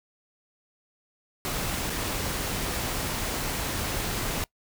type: noise with dropouts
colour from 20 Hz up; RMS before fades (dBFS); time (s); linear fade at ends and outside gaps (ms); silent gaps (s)
pink; -30; 1.45-4.44; 0; 1.897-1.902
effects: noise-tail reverb RT60 0.1 s tail -22 dB re dry